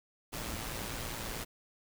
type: noise with amplitude modulation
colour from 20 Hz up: pink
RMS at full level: -37 dBFS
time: 0.32-1.45 s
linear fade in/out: 20 ms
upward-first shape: sine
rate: 115 Hz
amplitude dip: 50%
effects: none